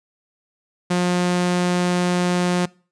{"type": "tone", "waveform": "sawtooth", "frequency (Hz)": 178.2, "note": "F3", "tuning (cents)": 35, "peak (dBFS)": -13, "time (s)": [0.9, 2.66], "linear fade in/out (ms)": 10, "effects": ["noise-tail reverb RT60 0.4 s tail -24 dB re dry", "resampled to 22050 Hz"]}